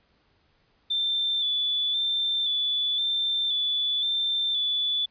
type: tone with vibrato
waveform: sine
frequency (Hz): 3514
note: A7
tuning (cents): -3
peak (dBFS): -23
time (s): 0.9-5.06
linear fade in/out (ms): 10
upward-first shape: square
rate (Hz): 0.96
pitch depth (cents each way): 26
effects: pink hiss -66 dBFS RMS until 5.1 s + resampled to 11025 Hz